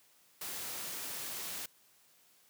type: noise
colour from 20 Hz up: white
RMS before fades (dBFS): -41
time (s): 0.41-1.66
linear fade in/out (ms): 5
effects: white hiss -66 dBFS RMS until 2.49 s + high-pass 100 Hz 12 dB/octave